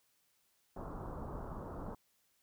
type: low-pass noise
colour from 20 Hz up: pink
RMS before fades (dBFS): -44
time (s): 0.76-1.95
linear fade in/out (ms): 5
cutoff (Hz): 1300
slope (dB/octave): 48
effects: white hiss -75 dBFS RMS until 2.42 s